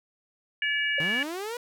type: harmonic tone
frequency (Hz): 574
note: D5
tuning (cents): -40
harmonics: 3 / 4 / 5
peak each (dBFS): -27 / -30 / -30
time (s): 0.62-1.23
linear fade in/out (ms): 2
type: tone with exponential decay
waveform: triangle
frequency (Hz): 554.4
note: C#5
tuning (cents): 0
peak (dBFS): -26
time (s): 0.98-1.05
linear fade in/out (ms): 5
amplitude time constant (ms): 15
type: linear sweep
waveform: sawtooth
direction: up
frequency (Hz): 145.2 to 493.9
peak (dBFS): -28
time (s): 1-1.57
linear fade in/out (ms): 2
effects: none